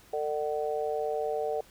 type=harmonic tone; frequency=150 Hz; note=D3; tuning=37 cents sharp; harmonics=3 / 4 / 5; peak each=-31 / -33 / -34 dBFS; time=0.13-1.61 s; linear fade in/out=5 ms; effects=pink hiss -57 dBFS RMS until 1.7 s